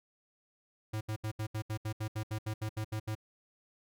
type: tone bursts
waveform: square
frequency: 108.3 Hz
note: A2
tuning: 27 cents flat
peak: -34 dBFS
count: 15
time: 0.93-3.152 s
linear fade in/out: 10 ms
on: 80 ms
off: 73 ms
effects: none